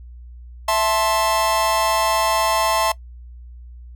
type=chord; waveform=45% pulse; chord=A minor; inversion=second; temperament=just; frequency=660 / 880 / 1056 Hz; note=E5 / A5 / C6; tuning=+2 / 0 / +16 cents; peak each=-21 dBFS; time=0.68-2.92 s; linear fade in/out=5 ms; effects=noise-tail reverb RT60 0.1 s tail -20 dB re dry + added 60 Hz sine -36 dBFS peak until 3.95 s